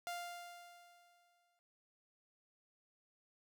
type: tone with exponential decay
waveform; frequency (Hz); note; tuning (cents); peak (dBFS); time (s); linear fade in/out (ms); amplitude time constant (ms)
sawtooth; 698.5; F5; 0; -36; 0.07-1.59; 0; 330
effects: none